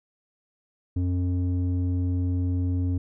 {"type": "tone with low-pass filter", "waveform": "square", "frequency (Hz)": 90, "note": "F#2", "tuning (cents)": -47, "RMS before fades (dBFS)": -25, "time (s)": [0.96, 2.98], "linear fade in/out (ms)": 5, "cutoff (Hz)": 250, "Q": 1.7, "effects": []}